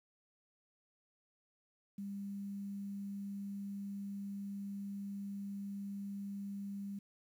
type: tone with quantisation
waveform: sine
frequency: 199.6 Hz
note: G3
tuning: 32 cents sharp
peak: -40 dBFS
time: 1.98-6.99 s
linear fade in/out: 5 ms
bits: 11
effects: none